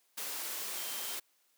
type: tone in noise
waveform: sine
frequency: 3144 Hz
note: G7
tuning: 4 cents sharp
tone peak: -49 dBFS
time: 0.77-1.16 s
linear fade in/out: 10 ms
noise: white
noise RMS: -39 dBFS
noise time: 0.17-1.2 s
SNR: -13 dB
effects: white hiss -72 dBFS RMS until 1.57 s + high-pass 300 Hz 12 dB/octave